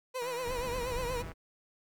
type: tone with vibrato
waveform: 30% pulse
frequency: 493.9 Hz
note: B4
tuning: in tune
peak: -31 dBFS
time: 0.14-1.23 s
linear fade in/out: 20 ms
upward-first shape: triangle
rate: 8.4 Hz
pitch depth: 98 cents each way
type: click train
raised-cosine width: 0.5 ms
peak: -34 dBFS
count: 180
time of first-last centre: 0.22-1.318 s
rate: 163 Hz
type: noise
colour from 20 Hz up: brown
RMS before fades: -40 dBFS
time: 0.43-1.34 s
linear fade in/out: 50 ms
effects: none